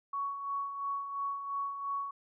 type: tone with tremolo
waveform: sine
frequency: 1117 Hz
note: C#6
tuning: 13 cents sharp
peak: -31 dBFS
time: 0.13-2.11 s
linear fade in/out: 5 ms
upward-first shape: sine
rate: 2.9 Hz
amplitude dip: 55%
effects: none